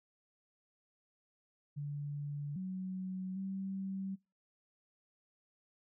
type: tone with pitch steps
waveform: sine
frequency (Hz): 144.8 / 186.7 / 192.7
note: D3 / F#3 / G3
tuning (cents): -24 / +16 / -29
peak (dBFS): -37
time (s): 1.76-4.16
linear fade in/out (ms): 20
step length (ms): 800
effects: noise-tail reverb RT60 0.3 s tail -26 dB re dry